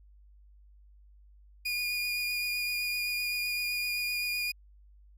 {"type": "tone with vibrato", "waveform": "30% pulse", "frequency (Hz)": 2440, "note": "D#7", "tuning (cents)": -34, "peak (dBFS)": -27, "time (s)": [1.65, 4.52], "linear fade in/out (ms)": 10, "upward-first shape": "triangle", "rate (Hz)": 7.8, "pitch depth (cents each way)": 18, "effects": ["added 50 Hz sine -54 dBFS peak until 5.17 s"]}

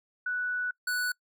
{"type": "tone pair in turn", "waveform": ["sine", "square"], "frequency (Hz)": [1480, 1480], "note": ["F#6", "F#6"], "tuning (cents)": [0, 0], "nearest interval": "unison", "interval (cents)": 0, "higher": "neither", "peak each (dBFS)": -28, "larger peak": "neither", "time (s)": [[0.26, 0.71], [0.87, 1.12]], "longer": "first", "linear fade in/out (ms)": 5, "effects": ["noise-tail reverb RT60 0.1 s tail -25 dB re dry"]}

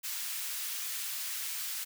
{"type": "high-pass noise", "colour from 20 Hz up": "white", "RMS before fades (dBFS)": -37, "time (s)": [0.03, 1.85], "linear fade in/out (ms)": 20, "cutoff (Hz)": 1600, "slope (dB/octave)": 12, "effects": []}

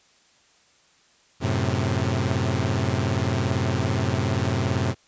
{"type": "chord", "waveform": "sawtooth", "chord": "F# diminished", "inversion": "none", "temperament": "equal", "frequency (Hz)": [92.5, 110, 130.81], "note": ["F#2", "A2", "C3"], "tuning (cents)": [0, 0, 0], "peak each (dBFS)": -22, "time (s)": [1.4, 4.95], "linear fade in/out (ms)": 50, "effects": ["white hiss -59 dBFS RMS until 5.07 s", "resampled to 16000 Hz"]}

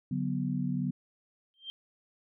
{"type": "chord", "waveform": "sine", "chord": "B minor", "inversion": "first", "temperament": "equal with one note detuned", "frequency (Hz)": [144.23, 185, 246.9], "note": ["D3", "F#3", "B3"], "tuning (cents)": [-31, 0, 0], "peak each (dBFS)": -33, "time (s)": [0.11, 0.91], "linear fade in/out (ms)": 5}
{"type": "tone with exponential growth", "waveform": "sine", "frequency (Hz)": 3162, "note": "G7", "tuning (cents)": 14, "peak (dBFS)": -34, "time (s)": [1.54, 1.7], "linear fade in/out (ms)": 0, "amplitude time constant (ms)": 33}
{"effects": []}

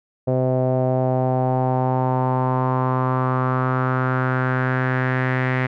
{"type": "tone with low-pass filter sweep", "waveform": "sawtooth", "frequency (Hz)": 128.7, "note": "C3", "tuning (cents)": -28, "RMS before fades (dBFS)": -20, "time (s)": [0.27, 5.67], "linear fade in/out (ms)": 10, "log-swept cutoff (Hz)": [580, 2000], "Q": 4.1, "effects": []}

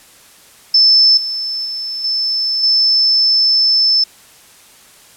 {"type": "tone with level steps", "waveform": "sine", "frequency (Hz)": 5274, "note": "E8", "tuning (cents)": 0, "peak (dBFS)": [-6, -18, -20, -14, -9], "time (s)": [0.74, 4.04], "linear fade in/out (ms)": 5, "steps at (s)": [1.17, 1.65, 2.04, 2.63], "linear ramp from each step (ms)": 5, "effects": ["white hiss -44 dBFS RMS until 5.16 s", "low-pass 12000 Hz 12 dB/octave"]}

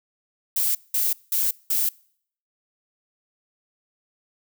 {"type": "noise bursts", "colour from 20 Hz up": "violet", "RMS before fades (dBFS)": -22, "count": 4, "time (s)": [0.56, 1.89], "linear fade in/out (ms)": 5, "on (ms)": 190, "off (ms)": 190, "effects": ["noise-tail reverb RT60 0.6 s tail -25 dB re dry"]}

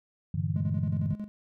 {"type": "chord", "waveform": "sine", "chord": "E half-diminished seventh", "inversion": "first", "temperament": "equal", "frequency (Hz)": [98, 116.54, 146.83, 164.81], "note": ["G2", "Bb2", "D3", "E3"], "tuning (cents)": [0, 0, 0, 0], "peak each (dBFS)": [-31, -35, -31, -32], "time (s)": [0.34, 1.14], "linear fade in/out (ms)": 5}
{"type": "tone with tremolo", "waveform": "triangle", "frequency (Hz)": 208.9, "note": "G#3", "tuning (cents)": 10, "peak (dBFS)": -30, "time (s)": [0.56, 1.28], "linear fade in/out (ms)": 0, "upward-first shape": "square", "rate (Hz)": 11, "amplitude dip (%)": 70}
{"effects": []}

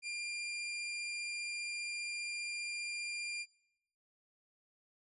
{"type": "tone", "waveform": "sawtooth", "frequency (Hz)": 2395, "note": "D7", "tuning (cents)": 33, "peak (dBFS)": -35, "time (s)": [0.02, 3.46], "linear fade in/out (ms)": 50, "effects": ["noise-tail reverb RT60 0.9 s tail -24 dB re dry", "resampled to 24000 Hz"]}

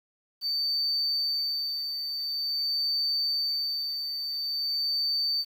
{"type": "tone with tremolo", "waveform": "triangle", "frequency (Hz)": 4574, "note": "D8", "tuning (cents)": -47, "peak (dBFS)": -22, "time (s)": [0.41, 5.45], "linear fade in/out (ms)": 50, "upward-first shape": "sine", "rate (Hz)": 0.47, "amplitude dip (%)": 55, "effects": ["tanh soft clip ceiling -21 dBFS", "9-bit"]}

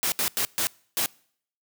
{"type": "noise bursts at uneven times", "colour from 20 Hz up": "white", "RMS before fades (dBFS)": -25, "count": 5, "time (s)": [[0.03, 0.12], [0.19, 0.28], [0.37, 0.45], [0.58, 0.67], [0.97, 1.06]], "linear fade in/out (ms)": 0, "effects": ["noise-tail reverb RT60 0.6 s tail -25 dB re dry", "high-pass 100 Hz 12 dB/octave"]}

